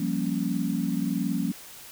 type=chord; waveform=sine; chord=G half-diminished seventh; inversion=third; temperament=equal; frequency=174.61 / 196 / 233.1 / 277.2 Hz; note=F3 / G3 / Bb3 / Db4; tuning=0 / 0 / 0 / 0 cents; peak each=-30 dBFS; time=0-1.52 s; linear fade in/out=5 ms; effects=white hiss -45 dBFS RMS until 1.91 s